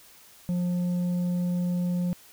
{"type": "tone with tanh clipping", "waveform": "sine", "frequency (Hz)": 177.4, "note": "F3", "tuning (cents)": 27, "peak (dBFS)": -25, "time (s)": [0.49, 2.13], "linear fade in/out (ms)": 0, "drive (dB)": 5, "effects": ["white hiss -53 dBFS RMS until 2.32 s"]}